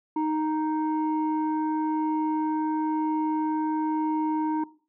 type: tone pair together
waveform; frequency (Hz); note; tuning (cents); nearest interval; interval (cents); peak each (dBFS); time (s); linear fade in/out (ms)
sine; 311.1 / 932.3; D#4 / A#5; 0 / 0; octave + perfect fifth; 1900; -24 / -27; 0.16-4.64; 5
effects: noise-tail reverb RT60 0.4 s tail -20 dB re dry + tanh soft clip ceiling -19 dBFS